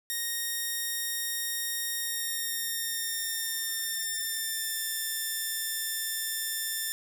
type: tone with pitch glide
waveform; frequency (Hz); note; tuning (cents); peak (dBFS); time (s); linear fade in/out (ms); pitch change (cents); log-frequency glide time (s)
5% pulse; 1860 to 1780.1; A#6 to A6; -4 to +20; -20; 0.1-6.92; 0; -76; 1.99-4.81
effects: 8-bit